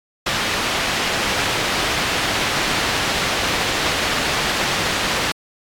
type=low-pass noise; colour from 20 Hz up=white; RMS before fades=-21 dBFS; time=0.26-5.32 s; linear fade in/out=5 ms; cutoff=3400 Hz; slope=12 dB/octave; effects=AAC 64 kbps